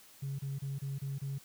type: tone bursts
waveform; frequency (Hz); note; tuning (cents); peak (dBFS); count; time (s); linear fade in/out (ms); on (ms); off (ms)
sine; 137.6; C#3; -12; -33; 6; 0.22-1.385; 10; 170; 29
effects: tanh soft clip ceiling -32 dBFS + white hiss -58 dBFS RMS until 1.44 s